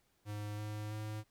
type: tone with pitch steps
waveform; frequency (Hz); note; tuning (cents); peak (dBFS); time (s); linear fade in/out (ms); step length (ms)
square; 104.5 / 105.9 / 107.31; G#2 / G#2 / A2; +11 / +34 / -43; -40; 0.25-1.24; 50; 330
effects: pink hiss -75 dBFS RMS until 1.3 s